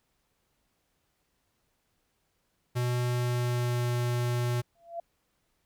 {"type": "tone with pitch glide", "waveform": "square", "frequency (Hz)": [122.8, 121.46], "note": ["B2", "B2"], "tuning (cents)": [-9, -28], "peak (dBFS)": -27, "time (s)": [2.75, 4.62], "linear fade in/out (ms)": 20, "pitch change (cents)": -19, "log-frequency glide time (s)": [3.02, 3.9]}
{"type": "tone with exponential growth", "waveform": "sine", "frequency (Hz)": 680, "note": "F5", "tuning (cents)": -46, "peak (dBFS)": -30, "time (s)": [4.75, 5], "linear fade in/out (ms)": 5, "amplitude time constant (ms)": 54}
{"effects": ["pink hiss -75 dBFS RMS until 5.65 s"]}